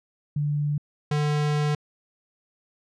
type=tone pair in turn; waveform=sine / square; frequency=146.83 / 148.71 Hz; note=D3 / D3; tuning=0 / +22 cents; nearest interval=unison; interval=22 cents; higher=second; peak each=-22 dBFS; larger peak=neither; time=0.36-0.78 / 1.11-1.75 s; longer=second; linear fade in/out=5 ms; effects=low-pass 6000 Hz 12 dB/octave